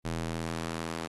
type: tone with high-pass filter sweep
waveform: square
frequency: 41.2 Hz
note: E1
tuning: in tune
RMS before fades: -35 dBFS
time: 0.04-1.08 s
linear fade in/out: 20 ms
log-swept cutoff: 95 to 250 Hz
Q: 0.73
effects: AAC 32 kbps